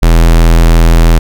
square tone, 41.49 Hz, E1, 12 cents sharp, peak -3 dBFS, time 0.02-1.19 s, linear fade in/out 10 ms, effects none

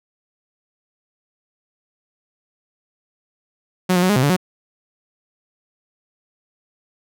sawtooth tone with pitch steps, 183.4 / 177.9 / 184.6 / 206.9 / 128.7 / 143.8 / 183.5 Hz, F#3 / F3 / F#3 / G#3 / C3 / D3 / F#3, -15 / +32 / -4 / -6 / -28 / -36 / -14 cents, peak -10 dBFS, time 3.89-4.366 s, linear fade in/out 10 ms, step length 68 ms, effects none

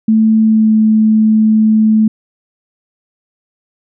sine tone with pitch glide, 220 to 217.6 Hz, A3 to A3, 0 to -19 cents, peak -6 dBFS, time 0.08-2.08 s, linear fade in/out 5 ms, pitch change -19 cents, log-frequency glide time 0.42-0.74 s, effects none

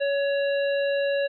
harmonic tone with a mistuned harmonic, 561 Hz, C#5, 21 cents sharp, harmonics 1 / 3 / 5 / 7, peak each -22 / -32 / -36 / -39 dBFS, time 0-1.28 s, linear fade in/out 20 ms, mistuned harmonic 5, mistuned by -21 cents, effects none

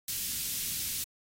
white band-stop noise, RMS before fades -34 dBFS, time 0.08-1.04 s, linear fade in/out 2 ms, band 190 to 3000 Hz, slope 12 dB/octave, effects AAC 48 kbps

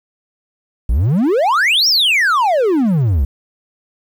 triangle exponential two-way sweep, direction up then down, 50.5 to 5690 to 61.5 Hz, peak -9 dBFS, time 0.89-3.25 s, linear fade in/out 5 ms, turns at 1.88 s, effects 8-bit

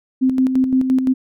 sine tone with tremolo, 260 Hz, C4, 11 cents flat, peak -11 dBFS, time 0.21-1.14 s, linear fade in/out 20 ms, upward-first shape square, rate 5.8 Hz, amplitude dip 50%, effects none

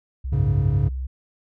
sine tone with pitch glide, 65.41 to 64.77 Hz, C2 to C2, 0 to -17 cents, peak -25 dBFS, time 0.24-1.07 s, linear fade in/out 10 ms, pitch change -17 cents, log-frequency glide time 0.37-0.91 s
triangle chord, F# suspended second, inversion none, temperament equal, 92.5 / 103.83 / 138.59 Hz, F#2 / G#2 / C#3, 0 / 0 / 0 cents, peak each -22 / -20 / -19 dBFS, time 0.32-0.89 s, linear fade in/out 10 ms
effects none

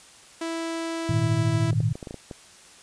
sawtooth tone, 329.6 Hz, E4, in tune, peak -24 dBFS, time 0.41-1.71 s, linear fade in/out 5 ms
sine chord, Ab suspended second, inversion none, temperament just, 103.83 / 116.8 / 155.74 Hz, Ab2 / Bb2 / Eb3, 0 / +4 / +2 cents, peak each -27 / -23 / -26 dBFS, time 1.09-1.93 s, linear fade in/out 5 ms
clicks, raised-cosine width 2 ms, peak -22 dBFS, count 8, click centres 1.73 / 1.804 / 1.955 / 2.028 / 2.072 / 2.109 / 2.143 / 2.312 s
effects white hiss -50 dBFS RMS until 2.82 s + resampled to 22050 Hz

